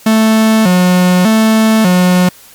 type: tone with vibrato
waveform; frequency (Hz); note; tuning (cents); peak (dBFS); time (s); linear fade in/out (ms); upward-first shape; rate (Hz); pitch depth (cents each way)
45% pulse; 199.6; G3; +32; -6; 0.06-2.29; 5; square; 0.84; 170
effects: white hiss -39 dBFS RMS until 2.54 s + MP3 96 kbps